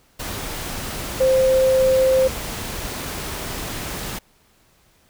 sine tone in noise, 523.3 Hz, C5, in tune, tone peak -13 dBFS, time 1.2-2.28 s, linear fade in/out 10 ms, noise pink, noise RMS -29 dBFS, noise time 0.19-4.19 s, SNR +13 dB, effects pink hiss -58 dBFS RMS until 5.09 s

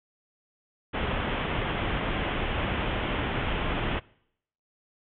pink low-pass noise, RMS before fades -29 dBFS, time 0.93-4 s, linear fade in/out 20 ms, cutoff 3400 Hz, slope 96 dB/octave, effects noise-tail reverb RT60 0.7 s tail -23 dB re dry

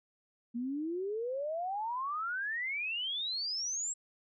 sine exponential sweep, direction up, 230.3 to 7740 Hz, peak -33 dBFS, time 0.54-3.94 s, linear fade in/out 20 ms, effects none

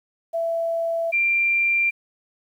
sine tone pair in turn, 666 / 2373 Hz, E5 / D7, +18 / +17 cents, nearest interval octave + minor seventh, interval 2199 cents, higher second, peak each -21 / -17 dBFS, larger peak second, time 0.33-1.12 / 1.12-1.91 s, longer neither, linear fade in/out 20 ms, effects 9-bit

